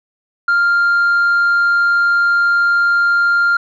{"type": "tone", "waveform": "sine", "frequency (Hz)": 1396.9, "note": "F6", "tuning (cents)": 0, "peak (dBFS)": -8, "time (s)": [0.48, 3.57], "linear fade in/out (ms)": 5, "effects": ["tanh soft clip ceiling -9 dBFS"]}